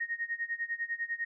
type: tone with tremolo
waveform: sine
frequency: 1862 Hz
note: A#6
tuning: 2 cents flat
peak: -29 dBFS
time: 0-1.25 s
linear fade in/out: 10 ms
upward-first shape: sine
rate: 10 Hz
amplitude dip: 90%
effects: none